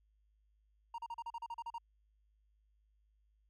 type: tone bursts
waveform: triangle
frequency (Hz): 932.3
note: A#5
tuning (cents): 0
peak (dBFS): -38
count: 11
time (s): 0.94-1.783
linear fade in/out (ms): 5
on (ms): 43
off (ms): 37
effects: added 52 Hz sine -70 dBFS peak until 3.49 s